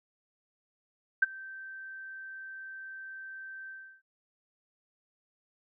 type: tone with ADSR envelope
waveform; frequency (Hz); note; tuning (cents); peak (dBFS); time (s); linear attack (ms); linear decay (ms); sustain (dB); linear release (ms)
sine; 1556; G6; -13; -17; 1.22-4.02; 8; 22; -24; 330
effects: none